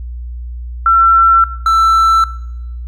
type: tone pair in turn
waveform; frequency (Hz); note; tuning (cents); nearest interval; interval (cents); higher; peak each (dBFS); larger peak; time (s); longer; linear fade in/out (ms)
sine / triangle; 1347 / 1331.5; E6 / E6; +37 / +17; unison; 20; first; -6; neither; 0.86-1.44 / 1.66-2.24; neither; 2
effects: noise-tail reverb RT60 0.9 s tail -18 dB re dry + added 60 Hz sine -22 dBFS peak until 2.87 s